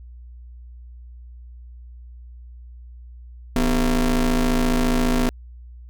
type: ring-modulated tone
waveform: 40% pulse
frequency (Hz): 137.3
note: C#3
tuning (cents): -16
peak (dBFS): -13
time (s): 3.56-5.29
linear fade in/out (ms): 0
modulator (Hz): 110
effects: added 60 Hz sine -38 dBFS peak until 5.89 s